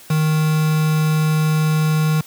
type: tone with quantisation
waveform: triangle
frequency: 155.56 Hz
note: D#3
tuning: in tune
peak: -12 dBFS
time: 0.1-2.21 s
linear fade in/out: 5 ms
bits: 4
effects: white hiss -43 dBFS RMS until 2.26 s + high-pass 80 Hz 12 dB/octave